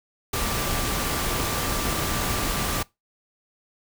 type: tone in noise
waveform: sine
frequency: 1174.7 Hz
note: D6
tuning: in tune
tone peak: -35 dBFS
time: 0.33-2.83 s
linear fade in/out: 5 ms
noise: pink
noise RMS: -26 dBFS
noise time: 0.33-2.83 s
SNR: -12 dB
effects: noise-tail reverb RT60 0.2 s tail -22 dB re dry